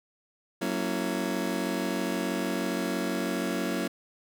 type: chord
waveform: 30% pulse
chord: F# dominant seventh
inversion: none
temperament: just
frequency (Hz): 185 / 231.2 / 277.5 / 333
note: F#3 / A#3 / C#4 / E4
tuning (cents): 0 / -14 / +2 / +18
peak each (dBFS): -31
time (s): 0.61-3.88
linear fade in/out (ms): 10
effects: none